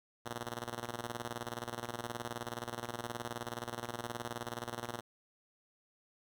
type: tone with tremolo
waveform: 5% pulse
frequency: 119 Hz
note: A#2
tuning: 36 cents sharp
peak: -26 dBFS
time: 0.25-5.01 s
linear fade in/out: 20 ms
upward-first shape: square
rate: 19 Hz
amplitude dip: 75%
effects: none